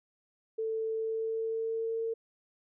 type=tone with pitch glide; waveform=sine; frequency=444.1 to 453.2 Hz; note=A4 to A#4; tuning=+16 to -49 cents; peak=-30 dBFS; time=0.58-2.14 s; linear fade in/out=10 ms; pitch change=+35 cents; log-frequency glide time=0.95-2.01 s; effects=none